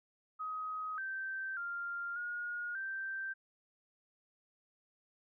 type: tone with pitch steps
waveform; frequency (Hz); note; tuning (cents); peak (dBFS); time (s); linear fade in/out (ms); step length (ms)
sine; 1261 / 1556 / 1395 / 1436 / 1565; D#6 / G6 / F6 / F6 / G6; +23 / -13 / -2 / +48 / -3; -37; 0.39-3.34; 20; 590
effects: none